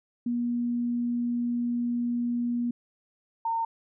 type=tone pair in turn; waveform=sine; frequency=239.8 / 912.5 Hz; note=A#3 / A#5; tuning=+49 / -37 cents; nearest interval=octave + major seventh; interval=2314 cents; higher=second; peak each=-25 dBFS; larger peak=neither; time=0.26-2.71 / 3.45-3.65 s; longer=first; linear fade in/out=5 ms; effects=none